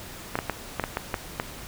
clicks, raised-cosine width 0.5 ms, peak -10 dBFS, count 8, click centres 0.355 / 0.389 / 0.497 / 0.797 / 0.839 / 0.971 / 1.142 / 1.399 s, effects pink hiss -41 dBFS RMS until 1.67 s

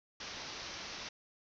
white low-pass noise, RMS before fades -45 dBFS, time 0.2-1.09 s, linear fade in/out 5 ms, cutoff 6100 Hz, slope 96 dB/octave, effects none

